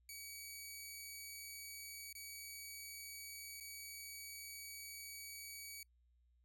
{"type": "tone with dropouts", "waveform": "10% pulse", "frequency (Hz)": 2267, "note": "C#7", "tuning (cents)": 38, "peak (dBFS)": -40, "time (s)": [0.09, 5.83], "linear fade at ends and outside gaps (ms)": 2, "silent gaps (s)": [[2.128, 2.151], [3.601, 3.607]], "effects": ["noise-tail reverb RT60 0.1 s tail -25 dB re dry", "added 60 Hz sine -70 dBFS peak until 6.44 s"]}